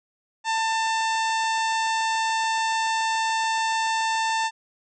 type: harmonic tone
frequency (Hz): 893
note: A5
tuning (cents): +25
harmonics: 1 / 2 / 3 / 4 / 5 / 6 / 7 / 8 / 9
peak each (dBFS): -23 / -29 / -33 / -35 / -37 / -39 / -40 / -41 / -42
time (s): 0.44-4.51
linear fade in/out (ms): 50
effects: none